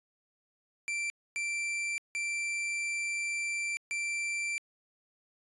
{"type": "tone bursts at uneven times", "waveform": "45% pulse", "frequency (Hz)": 2349, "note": "D7", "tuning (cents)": 0, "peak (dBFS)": -31, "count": 4, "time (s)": [[0.88, 1.1], [1.36, 1.98], [2.15, 3.77], [3.91, 4.58]], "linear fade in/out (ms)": 0, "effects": ["resampled to 24000 Hz"]}